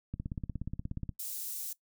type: click train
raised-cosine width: 5 ms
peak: -24 dBFS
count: 17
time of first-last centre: 0.14-1.092 s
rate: 16.8 Hz
type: high-pass noise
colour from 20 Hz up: white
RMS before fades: -39 dBFS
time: 1.19-1.73 s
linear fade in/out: 5 ms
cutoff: 7200 Hz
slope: 12 dB/octave
effects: noise-tail reverb RT60 0.1 s tail -19 dB re dry